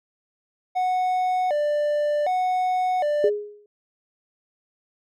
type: tone with vibrato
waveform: triangle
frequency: 660 Hz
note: E5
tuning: 2 cents sharp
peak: -18 dBFS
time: 0.75-3.3 s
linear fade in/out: 20 ms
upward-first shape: square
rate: 0.66 Hz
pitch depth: 190 cents each way
type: tone with exponential decay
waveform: sine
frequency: 415.3 Hz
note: G#4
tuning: in tune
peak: -14 dBFS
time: 3.24-3.66 s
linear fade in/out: 2 ms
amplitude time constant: 90 ms
effects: none